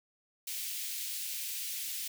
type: high-pass noise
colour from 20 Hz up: white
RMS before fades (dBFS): -38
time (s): 0.47-2.08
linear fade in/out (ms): 5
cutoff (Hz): 2300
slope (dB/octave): 24
effects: none